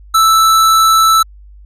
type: tone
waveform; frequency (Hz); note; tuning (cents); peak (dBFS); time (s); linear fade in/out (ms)
square; 1318.5; E6; 0; -7; 0.14-1.23; 10
effects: added 50 Hz sine -35 dBFS peak until 1.65 s + resampled to 32000 Hz